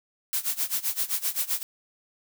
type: noise with tremolo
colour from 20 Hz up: blue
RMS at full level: -25 dBFS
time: 0.33-1.63 s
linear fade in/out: 0 ms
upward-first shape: sine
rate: 7.7 Hz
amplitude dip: 90%
effects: none